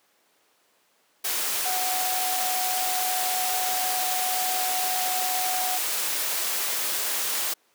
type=tone in noise; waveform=sine; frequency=740 Hz; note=F#5; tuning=in tune; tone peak=-28 dBFS; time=1.65-5.78 s; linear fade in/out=10 ms; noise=white; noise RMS=-27 dBFS; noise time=1.24-7.54 s; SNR=-4 dB; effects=pink hiss -64 dBFS RMS until 7.74 s + high-pass 400 Hz 12 dB/octave